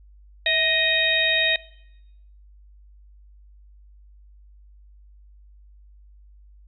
harmonic tone with a mistuned harmonic, 624 Hz, D#5, 5 cents sharp, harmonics 1 / 3 / 4 / 5 / 6, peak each -28 / -23 / -25 / -32 / -22 dBFS, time 0.46-1.56 s, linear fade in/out 2 ms, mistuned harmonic 1, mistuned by +64 cents, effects noise-tail reverb RT60 0.9 s tail -22 dB re dry + added 50 Hz sine -47 dBFS peak until 6.67 s

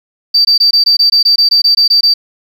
sine tone bursts, 4646 Hz, D8, 20 cents flat, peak -4 dBFS, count 14, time 0.34-2.14 s, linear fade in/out 10 ms, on 110 ms, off 20 ms, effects tanh soft clip ceiling -1 dBFS + 7-bit

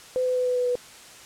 sine tone with pitch steps, 508 / 504.8 / 501.6 / 498.4 / 495.3 / 492.1 Hz, B4 / B4 / B4 / B4 / B4 / B4, +49 / +38 / +27 / +16 / +5 / -6 cents, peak -21 dBFS, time 0.16-0.754 s, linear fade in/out 0 ms, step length 99 ms, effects white hiss -46 dBFS RMS until 1.25 s + low-pass 9000 Hz 12 dB/octave

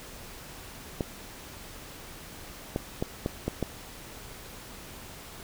clicks, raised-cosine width 2 ms, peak -14 dBFS, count 6, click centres 1.008 / 2.761 / 3.025 / 3.261 / 3.48 / 3.627 s, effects pink hiss -45 dBFS RMS until 5.43 s

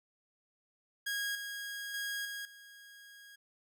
sawtooth tone with level steps, 1640 Hz, G#6, 22 cents flat, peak -30 / -36 / -32 / -36 / -49 dBFS, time 1.06-3.36 s, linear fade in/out 10 ms, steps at 1.35 / 1.94 / 2.25 / 2.45 s, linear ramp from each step 2 ms, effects none

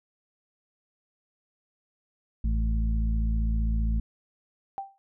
harmonic tone, 55.2 Hz, A1, 6 cents sharp, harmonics 1 / 2 / 3 / 4, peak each -23 / -37 / -38 / -35 dBFS, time 2.44-4 s, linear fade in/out 5 ms
sine tone with exponential decay, 784 Hz, G5, in tune, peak -27 dBFS, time 4.78-4.98 s, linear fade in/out 0 ms, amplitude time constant 42 ms
effects none

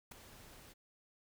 pink noise with ADSR envelope, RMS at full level -45 dBFS, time 0.11-0.74 s, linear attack 10 ms, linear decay 4 ms, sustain -12 dB, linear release 24 ms, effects none

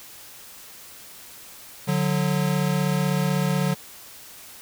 square tone pair together, 146.65 / 182.7 Hz, D3 / F#3, -2 / -22 cents, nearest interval major third, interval 380 cents, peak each -24 dBFS, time 1.87-3.75 s, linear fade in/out 20 ms, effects white hiss -44 dBFS RMS until 4.61 s

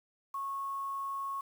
sine tone with quantisation, 1098 Hz, C#6, 17 cents flat, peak -34 dBFS, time 0.34-1.41 s, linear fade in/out 5 ms, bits 9, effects none

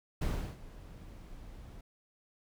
brown noise with ADSR envelope, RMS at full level -30 dBFS, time 0.21-1.81 s, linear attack 10 ms, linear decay 340 ms, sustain -19 dB, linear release 4 ms, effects none

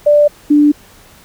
sine tone pair in turn, 589 / 294.5 Hz, D5 / D4, +5 / +5 cents, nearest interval octave, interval 1200 cents, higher first, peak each -5 dBFS, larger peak neither, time 0.06-0.28 / 0.5-0.72 s, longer neither, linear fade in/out 10 ms, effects pink hiss -43 dBFS RMS until 1.24 s

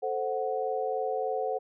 sine chord, F# diminished, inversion first, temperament equal, 440 / 523.3 / 740 Hz, A4 / C5 / F#5, 0 / 0 / 0 cents, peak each -32 dBFS, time 0.02-1.59 s, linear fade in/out 20 ms, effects none

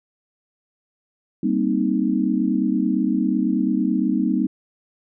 sine chord, C minor seventh, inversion second, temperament equal, 196 / 233.1 / 261.6 / 311.1 Hz, G3 / Bb3 / C4 / Eb4, 0 / 0 / 0 / 0 cents, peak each -23 dBFS, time 1.43-4.47 s, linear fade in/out 5 ms, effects none

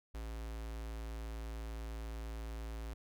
square tone with notch filter, 55.7 Hz, A1, 22 cents sharp, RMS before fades -43 dBFS, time 0.14-2.94 s, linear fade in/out 10 ms, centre 140 Hz, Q 1.6, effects none

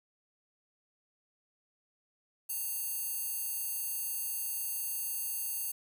square tone with high-pass filter, 913 Hz, A#5, 36 cents flat, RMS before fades -36 dBFS, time 2.49-5.72 s, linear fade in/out 10 ms, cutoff 11000 Hz, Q 1.2, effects 10-bit

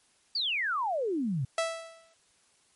sine exponential sweep, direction down, 4800 to 121.2 Hz, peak -27 dBFS, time 0.35-1.45 s, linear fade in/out 5 ms
sawtooth tone with exponential decay, 658 Hz, E5, 3 cents flat, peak -21 dBFS, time 1.58-2.14 s, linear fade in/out 2 ms, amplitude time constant 120 ms
effects white hiss -66 dBFS RMS until 2.75 s + MP3 48 kbps

